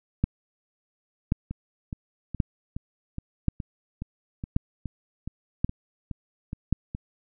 two click trains, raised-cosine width 5 ms, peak -9 / -20 dBFS, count 7 / 14, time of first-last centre 0.24-6.726 / 1.51-6.949 s, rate 0.925 / 2.39 Hz, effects none

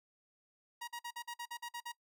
sawtooth tone bursts, 950 Hz, A#5, 33 cents sharp, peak -37 dBFS, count 10, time 0.81-1.921 s, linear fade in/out 10 ms, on 67 ms, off 49 ms, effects noise-tail reverb RT60 0.1 s tail -21 dB re dry

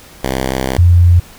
5% pulse / sine tone pair in turn, 65.41 / 87.31 Hz, C2 / F2, 0 / 0 cents, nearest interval perfect fourth, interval 500 cents, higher second, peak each -4 dBFS, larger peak neither, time 0.23-0.78 / 0.78-1.2 s, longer first, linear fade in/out 10 ms, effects pink hiss -39 dBFS RMS until 1.38 s

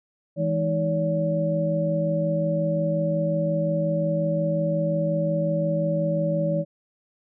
sine tone cluster, 163.9 / 209.5 / 313.7 / 569 Hz, E3 / G#3 / D#4 / C#5, -10 / +15 / +14 / +45 cents, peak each -24 / -33 / -32 / -24 dBFS, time 0.36-6.65 s, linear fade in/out 50 ms, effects none

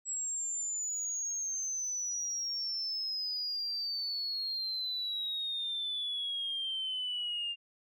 sine exponential sweep, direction down, 7750 to 2794 Hz, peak -32 dBFS, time 0.05-7.56 s, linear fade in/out 50 ms, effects tanh soft clip ceiling -28 dBFS

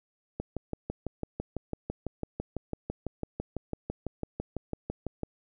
click train, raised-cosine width 2 ms, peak -19 dBFS, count 30, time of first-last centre 0.4-5.233 s, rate 6 Hz, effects none

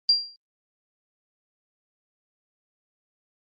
sine tone with exponential decay, 4757 Hz, D8, 21 cents sharp, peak -12 dBFS, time 0.09-0.36 s, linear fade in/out 1 ms, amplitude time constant 58 ms, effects Opus 24 kbps

